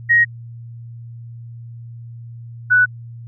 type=tone pair in turn; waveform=sine; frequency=1883 / 1483.3 Hz; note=A#6 / F#6; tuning=+17 / +4 cents; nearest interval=major third; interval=413 cents; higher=first; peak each=-9 dBFS; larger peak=neither; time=0.09-0.25 / 2.7-2.86 s; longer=neither; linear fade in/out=20 ms; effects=added 117 Hz sine -32 dBFS peak until 3.27 s